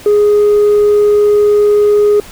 triangle tone with tanh clipping, 415.3 Hz, G#4, in tune, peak -6 dBFS, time 0.06-2.2 s, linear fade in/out 2 ms, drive 6 dB, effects pink hiss -34 dBFS RMS until 2.31 s

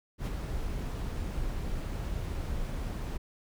brown noise with ADSR envelope, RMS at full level -29 dBFS, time 0.18-3.18 s, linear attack 85 ms, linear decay 21 ms, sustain -5 dB, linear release 16 ms, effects none

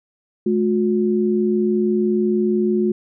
sine tone pair together, 214.3 / 360.4 Hz, A3 / F#4, -45 / -45 cents, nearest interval major sixth, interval 900 cents, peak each -18 dBFS, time 0.46-2.92 s, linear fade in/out 5 ms, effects none

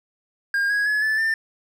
triangle tone with pitch steps, 1614 / 1656.5 / 1700.1 / 1744.9 / 1790.8 Hz, G#6 / G#6 / G#6 / A6 / A6, -50 / -5 / +40 / -15 / +30 cents, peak -17 dBFS, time 0.54-1.34 s, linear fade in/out 2 ms, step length 160 ms, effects none

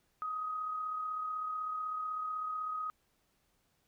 sine tone with amplitude modulation, 1256 Hz, D#6, 16 cents sharp, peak -33 dBFS, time 0.22-2.9 s, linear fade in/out 0 ms, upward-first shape sine, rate 36 Hz, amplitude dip 35%, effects pink hiss -75 dBFS RMS until 3.87 s

